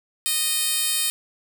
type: tone with high-pass filter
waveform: 10% pulse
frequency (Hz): 619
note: D#5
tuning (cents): -9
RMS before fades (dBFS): -23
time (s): 0.26-1.1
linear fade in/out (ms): 0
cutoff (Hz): 5900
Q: 0.69
effects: none